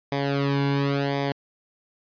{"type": "tone with flanger", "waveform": "sawtooth", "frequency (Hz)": 140, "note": "C#3", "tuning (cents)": 18, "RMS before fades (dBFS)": -24, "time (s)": [0.12, 1.32], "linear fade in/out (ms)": 0, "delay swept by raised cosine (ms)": [0.71, 1.59], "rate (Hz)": 0.93, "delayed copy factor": -0.85, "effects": ["resampled to 11025 Hz"]}